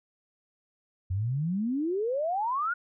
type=exponential sweep; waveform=sine; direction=up; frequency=88.2 to 1480 Hz; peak=-26 dBFS; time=1.1-2.74 s; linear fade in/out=10 ms; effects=none